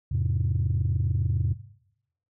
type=chord; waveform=sine; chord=E augmented; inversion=none; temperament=equal with one note detuned; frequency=83.8 / 103.83 / 130.81 Hz; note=E2 / G#2 / B#2; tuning=+29 / 0 / 0 cents; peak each=-26 dBFS; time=0.11-1.54 s; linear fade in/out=10 ms; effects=noise-tail reverb RT60 0.8 s tail -18 dB re dry + tanh soft clip ceiling -17 dBFS